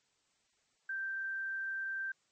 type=tone; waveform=sine; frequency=1568 Hz; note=G6; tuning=in tune; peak=-35 dBFS; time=0.89-2.12 s; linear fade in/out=5 ms; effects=white hiss -75 dBFS RMS until 2.31 s + MP3 32 kbps